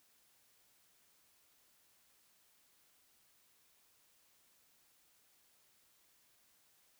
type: silence
effects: white hiss -71 dBFS RMS until 6.99 s